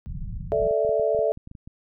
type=low-pass noise; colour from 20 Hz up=pink; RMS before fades=-33 dBFS; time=0.06-0.67 s; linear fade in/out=0 ms; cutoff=190 Hz; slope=48 dB/octave
type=chord; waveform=sine; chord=A suspended fourth; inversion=none; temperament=just; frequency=440 / 586.7 / 660 Hz; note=A4 / D5 / E5; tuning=0 / -2 / +2 cents; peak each=-24 dBFS; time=0.52-1.32 s; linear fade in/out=0 ms
type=clicks; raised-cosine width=5 ms; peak=-29 dBFS; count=12; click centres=0.672 / 0.71 / 0.849 / 0.893 / 0.997 / 1.148 / 1.191 / 1.374 / 1.474 / 1.514 / 1.552 / 1.675 s
effects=none